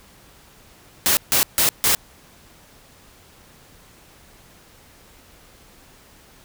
white noise bursts, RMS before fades -17 dBFS, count 4, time 1.06-1.95 s, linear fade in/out 0 ms, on 110 ms, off 150 ms, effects pink hiss -50 dBFS RMS until 6.44 s

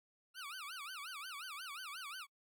20% pulse tone with vibrato, 1315 Hz, E6, 5 cents flat, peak -40 dBFS, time 0.34-2.27 s, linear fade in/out 50 ms, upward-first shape sine, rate 5.6 Hz, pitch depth 280 cents each way, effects noise-tail reverb RT60 0.1 s tail -26 dB re dry

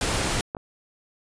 pink noise, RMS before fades -25 dBFS, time 0.01-0.41 s, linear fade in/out 2 ms
clicks, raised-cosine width 1 ms, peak -15 / -22 dBFS, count 2, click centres 0.549 / 0.568 s
effects resampled to 22050 Hz

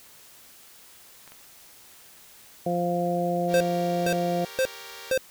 clicks, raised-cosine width 0.3 ms, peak -31 dBFS, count 2, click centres 1.277 / 1.32 s
harmonic tone, 174.61 Hz, F3, in tune, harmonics 1 / 2 / 3 / 4, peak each -28 / -31 / -28 / -28 dBFS, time 2.66-4.45 s, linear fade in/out 5 ms
5% pulse chord, G diminished, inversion none, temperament equal, 392 / 466.2 / 554.4 Hz, G4 / Bb4 / Db5, 0 / 0 / 0 cents, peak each -34 / -31 / -36 dBFS, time 3.47-5.15 s, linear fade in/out 50 ms
square tone bursts, 523.3 Hz, C5, in tune, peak -21 dBFS, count 4, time 3.54-5.176 s, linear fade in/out 0 ms, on 64 ms, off 460 ms
effects white hiss -51 dBFS RMS until 5.3 s

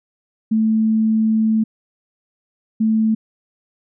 sine tone bursts at uneven times, 220 Hz, A3, in tune, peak -13 dBFS, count 2, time 0.51-1.64 / 2.8-3.15 s, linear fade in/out 10 ms, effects none

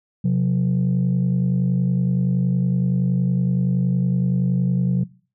sine tone pair together, 130 / 180.71 Hz, C3 / F#3, -11 / -41 cents, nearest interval tritone, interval 570 cents, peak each -18 / -16 dBFS, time 0.24-5.04 s, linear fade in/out 10 ms, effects noise-tail reverb RT60 0.4 s tail -22 dB re dry + tanh soft clip ceiling -13 dBFS

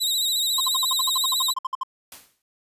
sawtooth tone with vibrato, 3845 Hz, B7, 47 cents flat, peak -18 dBFS, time 0-1.54 s, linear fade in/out 20 ms, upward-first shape sine, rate 14 Hz, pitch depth 68 cents each way
triangle tone bursts, 1046.5 Hz, C6, in tune, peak -21 dBFS, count 16, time 0.58-1.834 s, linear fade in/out 5 ms, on 24 ms, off 58 ms
white noise with exponential decay, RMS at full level -38 dBFS, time 2.12-2.42 s, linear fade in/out 1 ms, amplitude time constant 65 ms
effects resampled to 32000 Hz

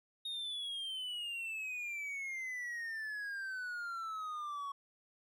triangle exponential sweep, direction down, 3729 to 1108.7 Hz, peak -37 dBFS, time 0.25-4.72 s, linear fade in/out 5 ms, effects none

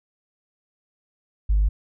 triangle tone with tanh clipping, 51 Hz, G#1, 31 cents flat, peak -16 dBFS, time 1.49-1.69 s, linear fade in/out 10 ms, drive 5 dB, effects none

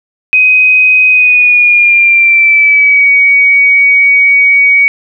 sine tone with pitch glide, 2513 to 2252 Hz, D#7 to C#7, +17 to +27 cents, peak -3 dBFS, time 0.33-4.88 s, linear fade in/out 0 ms, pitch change -190 cents, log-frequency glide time 1.1-3.09 s, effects none

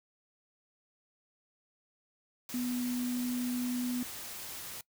sine tone in noise, 246.9 Hz, B3, in tune, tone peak -31 dBFS, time 2.54-4.03 s, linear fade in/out 2 ms, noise white, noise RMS -43 dBFS, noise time 2.49-4.81 s, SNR +9 dB, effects noise-tail reverb RT60 0.1 s tail -22 dB re dry

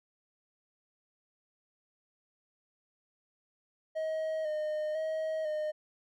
triangle tone with vibrato, 622.3 Hz, D#5, in tune, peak -29 dBFS, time 3.95-5.72 s, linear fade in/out 20 ms, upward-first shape square, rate 1 Hz, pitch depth 29 cents each way, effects none

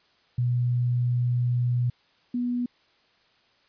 sine tone pair in turn, 122.4 / 244.1 Hz, B2 / B3, -15 / -20 cents, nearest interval octave, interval 1195 cents, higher second, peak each -21 / -24 dBFS, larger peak first, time 0.38-1.9 / 2.34-2.66 s, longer first, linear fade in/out 5 ms, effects white hiss -63 dBFS RMS until 3.68 s + resampled to 11025 Hz

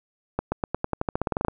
accelerating click train, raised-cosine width 1 ms, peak -10 dBFS, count 16, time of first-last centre 0.39-1.483 s, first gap 130 ms, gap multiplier 0.91, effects none

